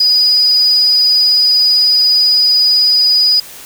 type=tone; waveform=sine; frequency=4941 Hz; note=D#8; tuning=13 cents flat; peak=-7 dBFS; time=0-3.4 s; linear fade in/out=5 ms; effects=white hiss -33 dBFS RMS until 3.65 s